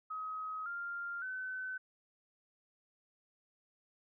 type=tone with pitch steps; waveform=sine; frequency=1268 / 1396 / 1517 Hz; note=D#6 / F6 / F#6; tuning=+32 / -1 / +43 cents; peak=-38 dBFS; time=0.1-1.78 s; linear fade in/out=10 ms; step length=560 ms; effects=none